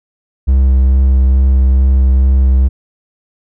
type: tone with vibrato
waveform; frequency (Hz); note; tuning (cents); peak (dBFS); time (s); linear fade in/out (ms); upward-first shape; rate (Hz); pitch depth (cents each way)
triangle; 65.7; C2; +8; -4; 0.47-2.69; 20; sine; 2.3; 15
effects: none